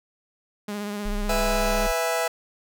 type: tone with vibrato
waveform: sawtooth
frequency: 206 Hz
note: G#3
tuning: 14 cents flat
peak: -25 dBFS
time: 0.68-1.87 s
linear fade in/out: 5 ms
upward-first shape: sine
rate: 16 Hz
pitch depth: 27 cents each way
type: tone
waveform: sine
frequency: 31.63 Hz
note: B0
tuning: 42 cents sharp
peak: -25 dBFS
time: 1.05-1.92 s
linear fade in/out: 10 ms
type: chord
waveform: sawtooth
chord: E major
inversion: second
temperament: just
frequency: 494.4 / 659.3 / 824.1 Hz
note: B4 / E5 / G#5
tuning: +2 / 0 / -14 cents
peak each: -24 / -21 / -26 dBFS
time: 1.29-2.28 s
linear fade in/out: 5 ms
effects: none